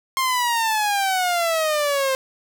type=exponential sweep; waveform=sawtooth; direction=down; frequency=1067 to 523.3 Hz; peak=-15 dBFS; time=0.17-2.15 s; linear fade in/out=0 ms; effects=none